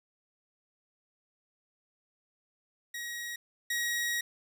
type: tone pair in turn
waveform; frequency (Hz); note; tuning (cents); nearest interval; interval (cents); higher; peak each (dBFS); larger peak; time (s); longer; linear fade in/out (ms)
sawtooth; 1898 / 1898; A#6 / A#6; +31 / +31; unison; 0; neither; -33 / -26; second; 2.94-3.36 / 3.7-4.21; second; 5
effects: none